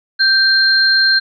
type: tone pair together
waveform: sine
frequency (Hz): 1568 / 4186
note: G6 / C8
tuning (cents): 0 / 0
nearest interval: octave + perfect fourth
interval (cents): 1700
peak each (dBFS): -12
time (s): 0.19-1.2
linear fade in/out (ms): 20
effects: none